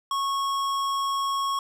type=tone with tanh clipping; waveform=sine; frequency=1100 Hz; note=C#6; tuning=14 cents flat; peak=-26 dBFS; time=0.11-1.59 s; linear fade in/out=2 ms; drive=17 dB; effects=none